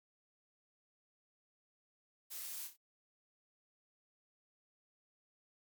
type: noise with echo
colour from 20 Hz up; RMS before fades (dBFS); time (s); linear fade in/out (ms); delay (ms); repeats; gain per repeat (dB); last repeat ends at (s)
blue; -45; 2.3-2.68; 20; 30; 3; -7; 2.77
effects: MP3 96 kbps